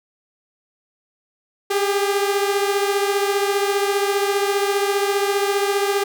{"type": "beating tone pair", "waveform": "sawtooth", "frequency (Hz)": [397.7, 412.7], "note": ["G4", "G#4"], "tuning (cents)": [25, -11], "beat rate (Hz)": 15, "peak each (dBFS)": [-15, -20], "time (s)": [1.7, 6.04], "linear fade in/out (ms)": 10, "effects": []}